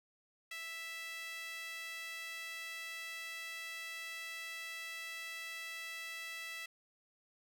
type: tone with high-pass filter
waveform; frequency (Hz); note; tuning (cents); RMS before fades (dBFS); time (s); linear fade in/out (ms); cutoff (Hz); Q
sawtooth; 659.3; E5; 0; -45; 0.51-6.66; 5; 2200; 3
effects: none